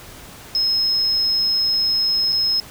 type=tone with dropouts; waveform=sine; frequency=5160 Hz; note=E8; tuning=38 cents flat; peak=-14 dBFS; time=0.55-2.6 s; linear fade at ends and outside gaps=1 ms; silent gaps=2.323-2.327 s; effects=tanh soft clip ceiling -14 dBFS + pink hiss -40 dBFS RMS until 2.7 s